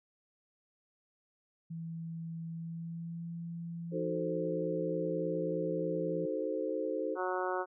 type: tone with pitch glide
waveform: sine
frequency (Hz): 164.81 to 168.76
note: E3 to E3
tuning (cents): 0 to +41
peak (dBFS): -38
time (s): 1.7-6.26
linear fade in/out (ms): 10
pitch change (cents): +41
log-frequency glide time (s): 2.48-3.32
type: chord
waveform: sine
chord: D# diminished seventh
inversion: none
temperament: equal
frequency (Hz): 311.1 / 370 / 440 / 523.3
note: D#4 / F#4 / A4 / C5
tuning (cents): 0 / 0 / 0 / 0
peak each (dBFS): -38 / -40 / -37 / -36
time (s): 3.91-7.18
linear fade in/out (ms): 50
type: harmonic tone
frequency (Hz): 183.7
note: F#3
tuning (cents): -12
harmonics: 2 / 3 / 4 / 5 / 6 / 7 / 8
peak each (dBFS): -36 / -38 / -39 / -40 / -41 / -41 / -42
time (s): 7.15-7.66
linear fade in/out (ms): 50
effects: none